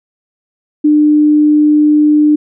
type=tone; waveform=sine; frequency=300 Hz; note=D4; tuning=37 cents sharp; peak=-5 dBFS; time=0.84-2.36 s; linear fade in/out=10 ms; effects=none